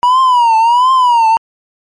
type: tone with vibrato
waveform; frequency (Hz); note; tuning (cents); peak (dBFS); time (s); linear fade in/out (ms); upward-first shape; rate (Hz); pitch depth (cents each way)
triangle; 965; B5; -40; -4; 0.03-1.37; 0; triangle; 1.4; 160
effects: MP3 48 kbps